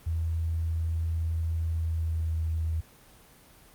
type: tone with pitch glide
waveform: sine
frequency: 81.9 to 80.59 Hz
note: E2 to E2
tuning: -11 to -39 cents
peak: -26 dBFS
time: 0.06-2.81 s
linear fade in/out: 10 ms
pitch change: -28 cents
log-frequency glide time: 1.7-2.42 s
effects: pink hiss -55 dBFS RMS until 3.74 s + Opus 24 kbps